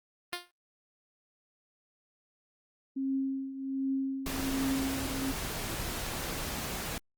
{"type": "tone with exponential decay", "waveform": "5% pulse", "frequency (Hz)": 352.8, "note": "F4", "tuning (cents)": 18, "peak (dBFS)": -19, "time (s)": [0.33, 0.51], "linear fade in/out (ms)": 0, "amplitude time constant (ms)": 38}
{"type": "tone with tremolo", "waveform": "sine", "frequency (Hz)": 268.8, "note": "C4", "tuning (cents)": 47, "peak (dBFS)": -27, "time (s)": [2.96, 5.32], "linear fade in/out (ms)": 10, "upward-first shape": "triangle", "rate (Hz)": 1.3, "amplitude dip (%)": 75}
{"type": "noise", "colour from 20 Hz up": "pink", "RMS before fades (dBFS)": -36, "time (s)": [4.26, 6.98], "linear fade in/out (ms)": 2}
{"effects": ["Opus 32 kbps"]}